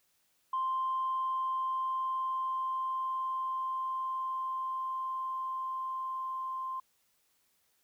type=tone with level ramp; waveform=sine; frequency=1046.5 Hz; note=C6; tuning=in tune; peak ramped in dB=-28 to -34 dBFS; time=0.53-6.8 s; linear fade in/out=5 ms; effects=tanh soft clip ceiling -25 dBFS + white hiss -73 dBFS RMS until 7.83 s